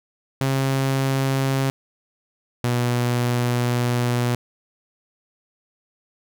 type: tone pair in turn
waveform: sawtooth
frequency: 134.7 / 121.64 Hz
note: C#3 / B2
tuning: -49 / -26 cents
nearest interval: major second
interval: 177 cents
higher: first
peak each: -15 dBFS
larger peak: neither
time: 0.41-1.7 / 2.64-4.35 s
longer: second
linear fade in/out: 0 ms
effects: none